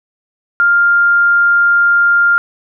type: tone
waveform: sine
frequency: 1400 Hz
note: F6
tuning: 4 cents sharp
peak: -7 dBFS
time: 0.6-2.38 s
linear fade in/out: 0 ms
effects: none